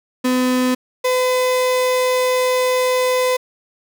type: tone pair in turn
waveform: 35% pulse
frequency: 253.2 / 506.4 Hz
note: B3 / B4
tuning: +43 / +43 cents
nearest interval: octave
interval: 1200 cents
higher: second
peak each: -13 dBFS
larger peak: neither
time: 0.24-0.75 / 1.04-3.37 s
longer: second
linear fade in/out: 10 ms
effects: none